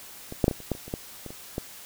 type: clicks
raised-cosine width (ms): 2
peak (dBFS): -22 / -6 / -6 / -17 / -30 / -12 / -29 / -27 / -15 / -24 / -27 / -15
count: 12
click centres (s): 0.324 / 0.442 / 0.481 / 0.512 / 0.603 / 0.717 / 0.751 / 0.88 / 0.939 / 1.263 / 1.305 / 1.581
effects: white hiss -45 dBFS RMS until 1.85 s